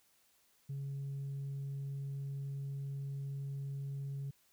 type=tone; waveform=sine; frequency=138.59 Hz; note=C#3; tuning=in tune; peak=-36 dBFS; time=0.69-4.31 s; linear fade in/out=10 ms; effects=tanh soft clip ceiling -36 dBFS + white hiss -71 dBFS RMS until 4.52 s